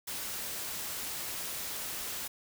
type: noise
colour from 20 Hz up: white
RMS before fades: -38 dBFS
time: 0.07-2.28 s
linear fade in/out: 10 ms
effects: none